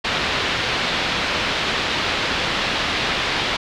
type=low-pass noise; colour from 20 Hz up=white; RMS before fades=-22 dBFS; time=0.04-3.57 s; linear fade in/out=10 ms; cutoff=3900 Hz; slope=24 dB/octave; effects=none